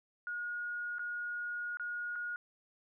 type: tone with dropouts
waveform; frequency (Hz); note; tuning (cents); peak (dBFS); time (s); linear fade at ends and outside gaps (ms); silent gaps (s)
sine; 1440; F#6; -47; -36; 0.27-2.36; 1; 0.984-0.993 / 1.771-1.797 / 2.156-2.159
effects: none